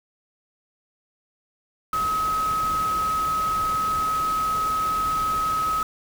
sine tone in noise, 1276 Hz, D#6, 43 cents sharp, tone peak -21 dBFS, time 1.93-5.83 s, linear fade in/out 2 ms, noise pink, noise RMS -35 dBFS, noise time 1.93-5.83 s, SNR +11 dB, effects none

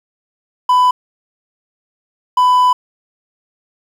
triangle tone bursts at uneven times, 998 Hz, B5, 18 cents sharp, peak -6 dBFS, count 2, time 0.69-0.91 / 2.37-2.73 s, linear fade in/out 5 ms, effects 7-bit

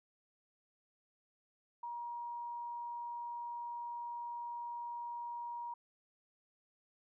sine tone, 950 Hz, A#5, 33 cents sharp, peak -40 dBFS, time 1.83-5.74 s, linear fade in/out 5 ms, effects none

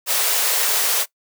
white high-pass noise, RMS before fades -19 dBFS, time 0.06-1.06 s, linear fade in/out 50 ms, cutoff 400 Hz, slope 96 dB/octave, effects noise-tail reverb RT60 0.1 s tail -20 dB re dry

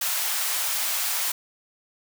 white high-pass noise, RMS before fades -26 dBFS, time 0.01-1.32 s, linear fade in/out 5 ms, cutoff 660 Hz, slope 24 dB/octave, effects none

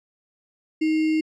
sine tone with sample-and-hold, 313.7 Hz, D#4, 14 cents sharp, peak -18 dBFS, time 0.81-1.21 s, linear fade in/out 10 ms, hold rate 2450 Hz, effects low-pass 4000 Hz 12 dB/octave

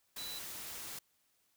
sine tone in noise, 3967 Hz, B7, 7 cents sharp, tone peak -43 dBFS, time 0.18-0.39 s, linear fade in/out 5 ms, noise white, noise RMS -45 dBFS, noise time 0.16-0.99 s, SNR -1 dB, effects white hiss -75 dBFS RMS until 1.56 s

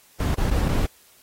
brown noise with dropouts, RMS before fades -21 dBFS, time 0.2-0.86 s, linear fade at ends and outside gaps 2 ms, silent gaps 0.347-0.381 / 0.502-0.512 / 0.685-0.689 s, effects white hiss -55 dBFS RMS until 1.22 s + AAC 48 kbps

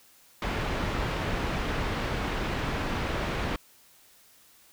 pink low-pass noise, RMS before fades -30 dBFS, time 0.42-3.56 s, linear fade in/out 2 ms, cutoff 2800 Hz, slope 12 dB/octave, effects white hiss -58 dBFS RMS until 4.72 s

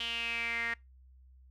sawtooth tone with band-pass filter sweep, 232.6 Hz, A#3, 4 cents flat, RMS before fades -35 dBFS, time 0-0.74 s, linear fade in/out 5 ms, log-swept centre 3100 to 1900 Hz, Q 7.7, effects noise-tail reverb RT60 0.2 s tail -24 dB re dry + added 64 Hz sine -55 dBFS peak until 1.5 s

